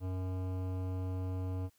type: tone with hard clipping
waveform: sine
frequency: 92.7 Hz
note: F#2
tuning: 4 cents sharp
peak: -36 dBFS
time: 0-1.7 s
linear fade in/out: 50 ms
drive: 16 dB
effects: white hiss -72 dBFS RMS until 1.78 s